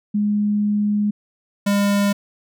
sine / square tone pair in turn, 207.7 / 201.9 Hz, G#3 / G#3, 0 / -49 cents, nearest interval unison, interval 49 cents, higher first, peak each -16 dBFS, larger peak neither, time 0.14-1.11 / 1.66-2.13 s, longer first, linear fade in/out 10 ms, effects none

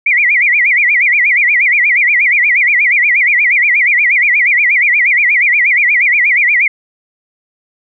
sine tone with vibrato, 2160 Hz, C#7, 45 cents flat, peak -7 dBFS, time 0.06-6.68 s, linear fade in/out 5 ms, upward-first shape sine, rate 8.4 Hz, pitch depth 210 cents each way, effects none

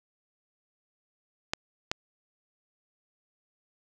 clicks, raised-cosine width 0.2 ms, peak -10 dBFS, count 2, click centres 1.535 / 1.915 s, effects none

